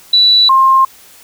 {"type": "tone pair in turn", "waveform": "sine", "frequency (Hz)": [3951, 1061.7], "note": ["B7", "C6"], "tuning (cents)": [0, 25], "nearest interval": "octave + major seventh", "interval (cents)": 2275, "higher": "first", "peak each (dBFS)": -5, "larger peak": "neither", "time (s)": [[0.13, 0.49], [0.49, 0.85]], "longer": "neither", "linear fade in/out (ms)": 5, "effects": ["white hiss -41 dBFS RMS until 1.23 s"]}